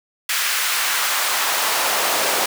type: noise with high-pass filter sweep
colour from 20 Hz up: pink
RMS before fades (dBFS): -20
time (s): 0.29-2.46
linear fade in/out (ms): 5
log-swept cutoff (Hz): 1800 to 520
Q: 1.1
effects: none